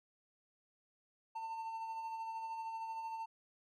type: tone with tremolo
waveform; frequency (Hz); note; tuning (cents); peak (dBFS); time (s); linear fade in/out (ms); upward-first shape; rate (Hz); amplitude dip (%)
triangle; 899; A5; +37; -37; 1.35-3.26; 10; sine; 13; 35
effects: none